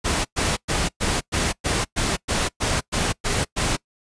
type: noise bursts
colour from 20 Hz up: pink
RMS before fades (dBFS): -22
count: 12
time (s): 0.04-3.77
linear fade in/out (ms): 20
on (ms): 210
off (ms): 110
effects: noise-tail reverb RT60 0.1 s tail -23 dB re dry + resampled to 22050 Hz